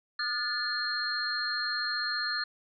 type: tone cluster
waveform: sine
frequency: 1217 / 1442 / 1741 / 4216 Hz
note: D#6 / F#6 / A6 / C8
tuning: -39 / -45 / -19 / +12 cents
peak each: -38 / -36 / -34 / -32 dBFS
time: 0.19-2.44 s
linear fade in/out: 5 ms
effects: none